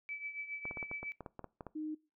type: tone with tremolo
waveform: sine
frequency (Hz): 2304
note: D7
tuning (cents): -34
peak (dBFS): -37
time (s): 0.09-1.12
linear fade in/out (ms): 0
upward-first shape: triangle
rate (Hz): 7.3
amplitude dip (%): 80
type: clicks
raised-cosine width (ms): 1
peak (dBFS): -30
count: 12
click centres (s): 0.654 / 0.711 / 0.772 / 0.828 / 0.914 / 1.03 / 1.207 / 1.262 / 1.393 / 1.443 / 1.608 / 1.667
type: tone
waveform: sine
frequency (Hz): 308.4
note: D#4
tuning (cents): -15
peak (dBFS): -37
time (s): 1.75-1.95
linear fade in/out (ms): 10
effects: noise-tail reverb RT60 0.3 s tail -21 dB re dry